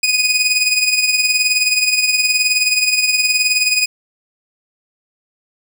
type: tone with tremolo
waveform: 20% pulse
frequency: 2489 Hz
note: D#7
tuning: in tune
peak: -5 dBFS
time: 0.03-3.86 s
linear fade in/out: 5 ms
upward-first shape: triangle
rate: 19 Hz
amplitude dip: 65%
effects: none